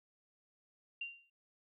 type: tone with exponential decay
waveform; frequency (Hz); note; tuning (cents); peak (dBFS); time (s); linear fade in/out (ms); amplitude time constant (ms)
sine; 2772; F7; -14; -36; 1.01-1.3; 5; 63
effects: none